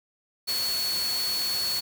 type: tone in noise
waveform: sine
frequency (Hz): 4400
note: C#8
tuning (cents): -14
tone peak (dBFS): -26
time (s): 0.47-1.81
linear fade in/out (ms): 20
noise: white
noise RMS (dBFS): -33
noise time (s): 0.47-1.81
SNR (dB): +4
effects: none